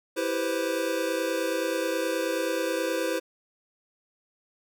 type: chord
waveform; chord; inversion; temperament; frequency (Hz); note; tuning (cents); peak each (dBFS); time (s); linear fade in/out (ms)
square; C major seventh; first; equal; 329.6 / 392 / 493.9 / 523.3; E4 / G4 / B4 / C5; 0 / 0 / 0 / 0; -32 / -35 / -32 / -31; 0.16-3.2; 20
effects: none